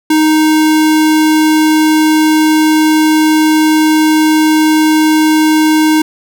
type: tone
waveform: square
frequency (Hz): 311.1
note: D#4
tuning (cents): 0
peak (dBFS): -7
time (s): 0.1-6.02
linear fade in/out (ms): 5
effects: none